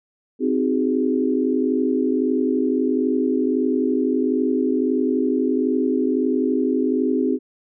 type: chord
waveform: sine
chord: Ab dominant seventh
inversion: first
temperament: just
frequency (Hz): 259.6 / 311.5 / 373.8 / 415.3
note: C4 / Eb4 / Gb4 / Ab4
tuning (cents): -13 / +2 / +18 / 0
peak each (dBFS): -20 / -24 / -25 / -24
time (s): 0.39-7.39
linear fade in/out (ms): 50
effects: none